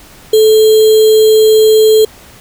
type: tone with sample-and-hold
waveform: sine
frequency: 435.4 Hz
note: A4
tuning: 18 cents flat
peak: -3 dBFS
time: 0.33-2.05 s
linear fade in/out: 5 ms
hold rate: 3675 Hz
effects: pink hiss -38 dBFS RMS until 2.4 s